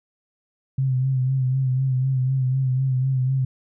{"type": "tone with vibrato", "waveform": "sine", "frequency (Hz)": 130.81, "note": "C3", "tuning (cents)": 0, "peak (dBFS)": -18, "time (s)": [0.78, 3.45], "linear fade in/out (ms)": 5, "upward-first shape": "sine", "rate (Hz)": 4, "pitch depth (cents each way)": 45, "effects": []}